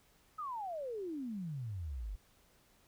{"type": "exponential sweep", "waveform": "sine", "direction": "down", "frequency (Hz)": [1300, 44.99], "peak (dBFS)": -38, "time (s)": [0.38, 2.16], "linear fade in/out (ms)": 10, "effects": ["pink hiss -68 dBFS RMS until 2.87 s"]}